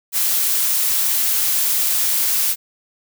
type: noise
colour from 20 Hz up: blue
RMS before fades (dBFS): -18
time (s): 0.12-2.56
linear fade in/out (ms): 50
effects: none